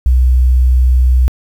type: tone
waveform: sine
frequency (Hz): 63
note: B1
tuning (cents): +35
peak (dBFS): -5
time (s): 0.06-1.28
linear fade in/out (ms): 0
effects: tanh soft clip ceiling -2 dBFS + 7-bit